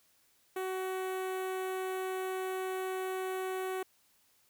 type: tone with notch filter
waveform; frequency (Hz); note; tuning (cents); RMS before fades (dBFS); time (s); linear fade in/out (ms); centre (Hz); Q
sawtooth; 375.3; F#4; +25; -36; 0.56-3.83; 5; 5000; 0.76
effects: white hiss -69 dBFS RMS until 4.49 s